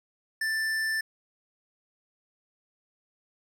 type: tone with hard clipping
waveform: triangle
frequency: 1769 Hz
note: A6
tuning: 9 cents sharp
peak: -28 dBFS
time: 0.41-1.01 s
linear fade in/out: 5 ms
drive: 16 dB
effects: none